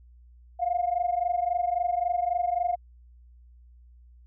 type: tone pair together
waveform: sine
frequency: 695 / 718.7 Hz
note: F5 / F5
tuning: -9 / +49 cents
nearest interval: minor second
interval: 58 cents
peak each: -26 dBFS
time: 0.59-2.76 s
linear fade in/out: 20 ms
effects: tanh soft clip ceiling -16 dBFS + added 60 Hz sine -50 dBFS peak until 4.26 s

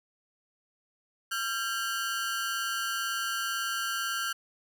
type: ring-modulated tone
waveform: sawtooth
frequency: 1480 Hz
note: F#6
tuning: in tune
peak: -23 dBFS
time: 1.31-4.33 s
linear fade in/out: 10 ms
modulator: 109 Hz
effects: none

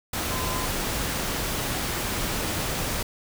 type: tone in noise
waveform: sine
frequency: 1024 Hz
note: C6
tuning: 38 cents flat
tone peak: -33 dBFS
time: 0.31-0.66 s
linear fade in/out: 5 ms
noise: pink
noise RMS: -28 dBFS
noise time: 0.13-3.03 s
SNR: -8 dB
effects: none

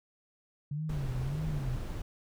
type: tone with vibrato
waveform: sine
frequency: 140.1 Hz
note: C#3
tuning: 19 cents sharp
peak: -32 dBFS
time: 0.71-1.76 s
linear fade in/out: 5 ms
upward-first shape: sine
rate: 1.7 Hz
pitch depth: 200 cents each way
type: noise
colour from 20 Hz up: brown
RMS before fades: -37 dBFS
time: 0.89-2.02 s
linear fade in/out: 5 ms
effects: none

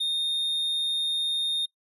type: tone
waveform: triangle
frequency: 3671 Hz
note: A#7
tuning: 27 cents flat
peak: -23 dBFS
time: 0-1.66 s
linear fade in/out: 10 ms
effects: noise-tail reverb RT60 0.1 s tail -22 dB re dry + resampled to 32000 Hz

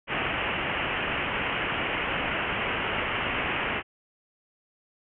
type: low-pass noise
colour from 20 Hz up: white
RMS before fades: -29 dBFS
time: 0.07-3.83 s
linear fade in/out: 50 ms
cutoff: 3000 Hz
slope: 96 dB/octave
effects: none

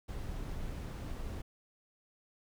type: noise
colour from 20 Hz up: brown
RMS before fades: -40 dBFS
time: 0.08-1.42 s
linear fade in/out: 10 ms
effects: none

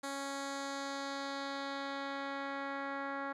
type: tone with low-pass filter sweep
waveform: 10% pulse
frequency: 276.7 Hz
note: C#4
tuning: 3 cents flat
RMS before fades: -40 dBFS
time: 0.03-3.33 s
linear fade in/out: 10 ms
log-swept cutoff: 9200 to 1700 Hz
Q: 1.4
effects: none

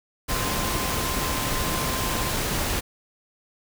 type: tone in noise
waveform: sine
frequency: 1040 Hz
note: C6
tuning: 11 cents flat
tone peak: -33 dBFS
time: 0.28-2.32 s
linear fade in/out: 20 ms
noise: pink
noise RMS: -26 dBFS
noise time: 0.28-2.81 s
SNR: -10 dB
effects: none

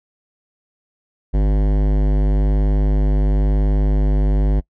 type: tone with hard clipping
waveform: sine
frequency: 50.5 Hz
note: G#1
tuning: 48 cents flat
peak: -15 dBFS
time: 1.33-4.61 s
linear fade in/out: 20 ms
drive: 18 dB
effects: noise-tail reverb RT60 0.1 s tail -23 dB re dry

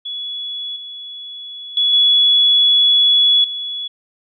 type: tone with level steps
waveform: sine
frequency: 3391 Hz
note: G#7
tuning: 35 cents sharp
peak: -23 / -29 / -12 / -9 / -22 dBFS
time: 0.05-3.88 s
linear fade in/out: 10 ms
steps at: 0.76 / 1.77 / 1.93 / 3.44 s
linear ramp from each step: 2 ms
effects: none

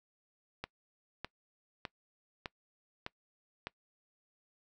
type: click train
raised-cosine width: 0.3 ms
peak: -22 dBFS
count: 6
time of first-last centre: 0.64-3.67 s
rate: 1.65 Hz
effects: noise-tail reverb RT60 0.1 s tail -23 dB re dry

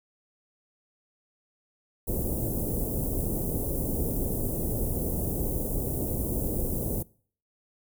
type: band-stop noise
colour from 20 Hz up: pink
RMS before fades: -29 dBFS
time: 2.07-7.03 s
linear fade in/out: 10 ms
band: 540 to 11000 Hz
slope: 24 dB/octave
effects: noise-tail reverb RT60 0.5 s tail -23 dB re dry

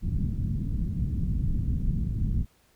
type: low-pass noise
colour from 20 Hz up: pink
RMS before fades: -27 dBFS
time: 0.01-2.46 s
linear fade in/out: 50 ms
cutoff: 200 Hz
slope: 24 dB/octave
effects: pink hiss -64 dBFS RMS until 2.75 s

